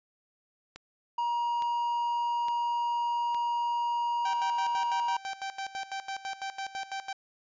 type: click train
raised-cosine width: 0.2 ms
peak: -26 dBFS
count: 4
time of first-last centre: 0.76-3.346 s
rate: 1.16 Hz
type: tone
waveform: triangle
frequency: 949 Hz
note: A#5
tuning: 31 cents sharp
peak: -25 dBFS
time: 1.18-5.17 s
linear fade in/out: 5 ms
type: tone with tremolo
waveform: sawtooth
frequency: 779 Hz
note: G5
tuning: 11 cents flat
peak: -29 dBFS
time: 4.25-7.13 s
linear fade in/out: 5 ms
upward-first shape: square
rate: 6 Hz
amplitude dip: 80%
effects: resampled to 16000 Hz